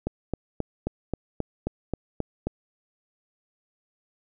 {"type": "click train", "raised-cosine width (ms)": 2, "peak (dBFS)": -13, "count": 10, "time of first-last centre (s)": [0.07, 2.47], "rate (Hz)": 3.75, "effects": []}